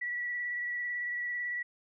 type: tone with vibrato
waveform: sine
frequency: 1945 Hz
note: B6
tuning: 27 cents flat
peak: -32 dBFS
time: 0.01-1.63 s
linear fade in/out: 10 ms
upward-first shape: sine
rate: 18 Hz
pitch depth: 18 cents each way
effects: none